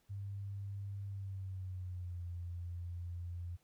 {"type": "tone with pitch glide", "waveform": "sine", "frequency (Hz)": [99.5, 87.12], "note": ["G2", "F2"], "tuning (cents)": [26, -4], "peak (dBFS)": -40, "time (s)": [0.09, 3.57], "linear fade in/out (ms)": 20, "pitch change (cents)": -230, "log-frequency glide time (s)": [1.06, 2.24], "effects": ["pink hiss -75 dBFS RMS until 3.63 s"]}